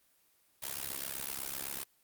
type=noise with amplitude modulation; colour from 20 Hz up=white; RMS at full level=-35 dBFS; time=0.62-1.84 s; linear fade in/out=10 ms; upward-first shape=sine; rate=67.9 Hz; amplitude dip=90%; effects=white hiss -70 dBFS RMS until 2.03 s + Opus 24 kbps